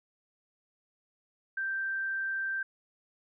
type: tone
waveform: sine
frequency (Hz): 1568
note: G6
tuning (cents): 0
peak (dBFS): -30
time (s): 1.57-2.63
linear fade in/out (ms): 5
effects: none